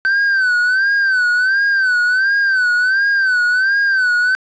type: tone with vibrato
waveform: triangle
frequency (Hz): 1537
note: G6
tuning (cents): -35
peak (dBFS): -10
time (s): 0.05-4.35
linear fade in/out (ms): 0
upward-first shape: sine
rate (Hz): 1.4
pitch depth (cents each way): 100
effects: resampled to 16000 Hz + 8-bit